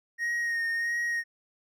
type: tone with vibrato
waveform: triangle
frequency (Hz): 1864.7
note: A#6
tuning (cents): 0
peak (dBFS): -25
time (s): 0.18-1.24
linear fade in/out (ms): 50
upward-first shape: sine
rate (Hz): 1.5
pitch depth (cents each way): 24
effects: none